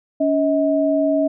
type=tone pair together; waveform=sine; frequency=283.4 / 636.2 Hz; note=C#4 / D#5; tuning=+38 / +38 cents; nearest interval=octave + major second; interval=1400 cents; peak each=-18 / -17 dBFS; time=0.2-1.28 s; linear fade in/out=10 ms; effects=none